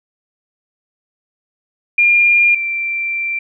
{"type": "tone pair in turn", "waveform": "sine", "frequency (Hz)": [2406, 2354], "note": ["D7", "D7"], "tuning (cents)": [41, 3], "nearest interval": "unison", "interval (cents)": 38, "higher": "first", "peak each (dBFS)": [-8, -17], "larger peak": "first", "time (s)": [[1.98, 2.55], [2.55, 3.39]], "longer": "second", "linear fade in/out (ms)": 5, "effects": []}